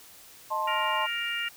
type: chord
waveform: sine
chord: A diminished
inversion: second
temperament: equal with one note detuned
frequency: 622.3 / 880 / 1056.2 Hz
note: Eb5 / A5 / C6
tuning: 0 / 0 / +16 cents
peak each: -35 / -30 / -29 dBFS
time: 0.5-1.07 s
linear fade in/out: 20 ms
type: harmonic tone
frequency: 468.1 Hz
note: A#4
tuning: 7 cents sharp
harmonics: 3 / 4 / 5 / 6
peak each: -35 / -34 / -36 / -32 dBFS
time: 0.67-1.49 s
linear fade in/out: 10 ms
effects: white hiss -51 dBFS RMS until 1.56 s

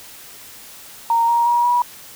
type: tone with pitch steps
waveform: sine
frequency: 926 / 940 / 954.2 / 968.7 Hz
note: A#5 / A#5 / A#5 / B5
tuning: -12 / +14 / +40 / -34 cents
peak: -13 dBFS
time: 1.1-1.82 s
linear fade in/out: 2 ms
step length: 180 ms
effects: white hiss -40 dBFS RMS until 2.15 s

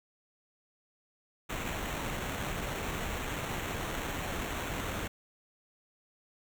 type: noise with sample-and-hold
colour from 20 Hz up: pink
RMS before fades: -36 dBFS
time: 1.49-5.08 s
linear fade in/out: 10 ms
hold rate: 4900 Hz
effects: none

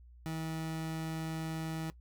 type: tone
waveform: 30% pulse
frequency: 160.5 Hz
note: E3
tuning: 46 cents flat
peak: -33 dBFS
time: 0.26-1.9 s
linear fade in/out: 0 ms
effects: noise-tail reverb RT60 0.1 s tail -18 dB re dry + added 60 Hz sine -53 dBFS peak until 2 s

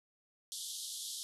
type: band-pass noise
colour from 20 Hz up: pink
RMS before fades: -43 dBFS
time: 0.52-1.23 s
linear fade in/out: 0 ms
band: 3200 to 12000 Hz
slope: 96 dB/octave
effects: none

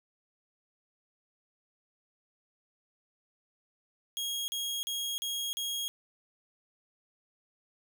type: tone bursts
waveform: sawtooth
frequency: 3279 Hz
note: G#7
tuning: 23 cents flat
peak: -29 dBFS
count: 5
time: 4.17-5.88 s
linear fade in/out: 0 ms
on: 310 ms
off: 40 ms
effects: none

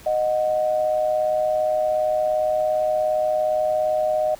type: tone pair together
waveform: sine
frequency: 619.7 / 737 Hz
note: D#5 / F#5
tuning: -7 / -7 cents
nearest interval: minor third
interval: 300 cents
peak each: -19 / -25 dBFS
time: 0.06-4.35 s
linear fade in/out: 5 ms
effects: pink hiss -46 dBFS RMS until 4.39 s

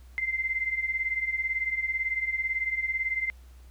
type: beating tone pair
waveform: sine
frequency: 2066 / 2084 Hz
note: C7 / C7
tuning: -22 / -7 cents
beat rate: 18 Hz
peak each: -32 / -28 dBFS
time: 0.18-3.3 s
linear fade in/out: 0 ms
effects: added 62 Hz sine -47 dBFS peak until 3.7 s + pink hiss -62 dBFS RMS until 3.7 s

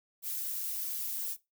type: noise with flanger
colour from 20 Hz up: violet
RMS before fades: -36 dBFS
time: 0.22-1.37 s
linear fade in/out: 50 ms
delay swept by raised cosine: 1.7 to 6.4 ms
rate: 2.7 Hz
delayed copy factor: +0.85
effects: noise-tail reverb RT60 0.2 s tail -18 dB re dry

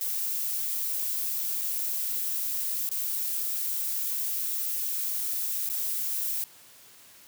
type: noise with dropouts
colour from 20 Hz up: violet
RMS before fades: -30 dBFS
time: 0.01-6.44 s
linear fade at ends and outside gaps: 0 ms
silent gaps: 1.612-1.616 / 2.89-2.914 / 5.689-5.699 s
effects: white hiss -53 dBFS RMS until 7.27 s + high-pass 60 Hz 12 dB/octave

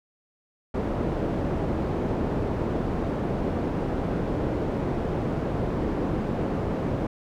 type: low-pass noise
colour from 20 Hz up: white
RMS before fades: -27 dBFS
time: 0.74-7.07 s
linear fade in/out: 5 ms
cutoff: 410 Hz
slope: 12 dB/octave
effects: none

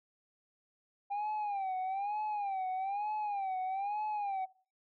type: tone with vibrato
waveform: sine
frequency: 797 Hz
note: G5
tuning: 28 cents sharp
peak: -30 dBFS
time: 1.1-4.46 s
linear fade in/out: 20 ms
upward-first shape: sine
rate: 1.1 Hz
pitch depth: 120 cents each way
effects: noise-tail reverb RT60 0.4 s tail -22 dB re dry + tanh soft clip ceiling -32 dBFS

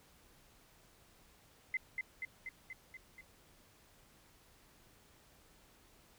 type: tone with echo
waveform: sine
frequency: 2055 Hz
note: C7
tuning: 32 cents flat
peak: -32 dBFS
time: 1.74-1.77 s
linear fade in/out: 2 ms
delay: 240 ms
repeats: 6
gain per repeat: -3 dB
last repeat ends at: 3.21 s
effects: pink hiss -65 dBFS RMS until 6.18 s

